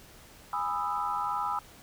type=chord; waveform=sine; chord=E major seventh; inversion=first; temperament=just; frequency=824.1 / 988.9 / 1236.1 / 1318.5 Hz; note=G#5 / B5 / D#6 / E6; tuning=-14 / +2 / -12 / 0 cents; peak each=-34 / -33 / -35 / -34 dBFS; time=0.53-1.59 s; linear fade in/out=2 ms; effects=pink hiss -53 dBFS RMS until 1.82 s